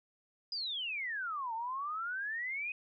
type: exponential two-way sweep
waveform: sine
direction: down then up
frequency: 5010 to 880 to 2532 Hz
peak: -35 dBFS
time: 0.52-2.72 s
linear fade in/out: 2 ms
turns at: 1.54 s
effects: none